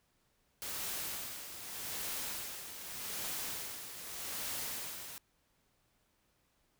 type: noise with tremolo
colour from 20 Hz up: white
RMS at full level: -39 dBFS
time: 0.62-5.18 s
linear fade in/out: 0 ms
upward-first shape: sine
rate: 0.83 Hz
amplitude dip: 60%
effects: pink hiss -75 dBFS RMS until 6.79 s